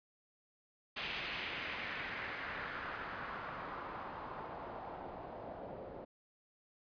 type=noise with low-pass filter sweep; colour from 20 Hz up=white; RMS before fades=-44 dBFS; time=0.96-6.05 s; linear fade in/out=10 ms; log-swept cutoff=2900 to 560 Hz; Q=2.1; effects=resampled to 11025 Hz